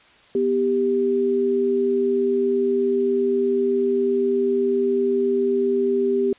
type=tone pair together; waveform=sine; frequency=246.7 / 394.5 Hz; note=B3 / G4; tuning=-2 / +11 cents; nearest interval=minor sixth; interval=813 cents; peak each=-24 / -18 dBFS; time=0.35-6.33 s; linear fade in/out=2 ms; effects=white hiss -52 dBFS RMS until 6.38 s + resampled to 8000 Hz